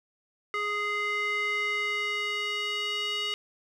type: tone with band-pass filter sweep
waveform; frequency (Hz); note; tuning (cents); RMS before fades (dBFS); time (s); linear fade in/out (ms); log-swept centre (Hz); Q
square; 415.3; G#4; 0; -30; 0.54-3.34; 0; 1700 to 3000; 3.4
effects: none